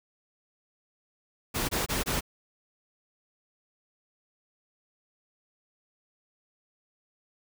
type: noise bursts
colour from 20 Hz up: pink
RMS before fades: -29 dBFS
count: 4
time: 1.54-2.209 s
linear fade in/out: 20 ms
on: 150 ms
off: 23 ms
effects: none